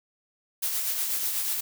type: noise with tremolo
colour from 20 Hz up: blue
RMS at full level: -27 dBFS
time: 0.62-1.61 s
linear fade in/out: 10 ms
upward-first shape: sine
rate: 8.2 Hz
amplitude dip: 35%
effects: none